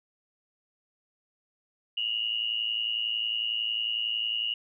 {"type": "tone pair together", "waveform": "sine", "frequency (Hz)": [2811, 2922], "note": ["F7", "F#7"], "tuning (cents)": [11, -22], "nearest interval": "minor second", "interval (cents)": 67, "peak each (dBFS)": [-31, -29], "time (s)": [1.97, 4.54], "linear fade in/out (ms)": 5, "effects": []}